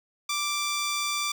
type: tone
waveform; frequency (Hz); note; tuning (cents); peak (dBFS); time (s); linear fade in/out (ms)
10% pulse; 1174.7; D6; 0; -18; 0.29-1.32; 5
effects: none